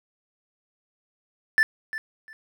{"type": "tone with echo", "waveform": "triangle", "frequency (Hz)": 1760, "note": "A6", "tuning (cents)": 0, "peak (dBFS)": -13, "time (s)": [1.58, 1.63], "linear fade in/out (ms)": 0, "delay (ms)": 350, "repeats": 2, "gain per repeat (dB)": -14, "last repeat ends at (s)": 2.33, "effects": []}